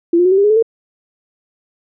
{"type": "tone with pitch steps", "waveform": "sine", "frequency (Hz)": [340, 354.2, 369.1, 384.5, 400.6, 417.4, 434.9, 453.1], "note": ["F4", "F4", "F#4", "G4", "G4", "G#4", "A4", "A#4"], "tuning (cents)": [-46, 24, -4, -33, 38, 9, -20, -49], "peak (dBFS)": -8, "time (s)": [0.13, 0.626], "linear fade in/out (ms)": 5, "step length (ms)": 62, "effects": []}